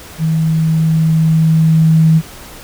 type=tone with level ramp; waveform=sine; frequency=160 Hz; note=D#3; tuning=49 cents sharp; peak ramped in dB=-11 to -5 dBFS; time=0.18-2.22 s; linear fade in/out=50 ms; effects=pink hiss -34 dBFS RMS until 2.63 s